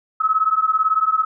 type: beating tone pair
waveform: sine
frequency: 1279 / 1297 Hz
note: D#6 / E6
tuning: +47 / -28 cents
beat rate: 18 Hz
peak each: -18 dBFS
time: 0.2-1.25 s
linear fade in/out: 10 ms
effects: none